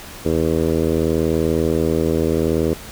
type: tone with low-pass filter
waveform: 10% pulse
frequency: 80.7 Hz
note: E2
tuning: 36 cents flat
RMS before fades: -18 dBFS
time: 0.25-2.74 s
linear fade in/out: 10 ms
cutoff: 470 Hz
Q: 2.3
effects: pink hiss -36 dBFS RMS until 2.91 s